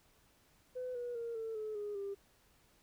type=tone with pitch steps; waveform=sine; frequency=504 / 484.6 / 465.9 / 448 / 430.7 / 414.1 / 398.2 Hz; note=B4 / B4 / A#4 / A4 / A4 / G#4 / G4; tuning=+35 / -33 / -1 / +31 / -37 / -5 / +27 cents; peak=-37 dBFS; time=0.75-2.15 s; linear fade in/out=20 ms; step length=200 ms; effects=tanh soft clip ceiling -34 dBFS + pink hiss -69 dBFS RMS until 2.82 s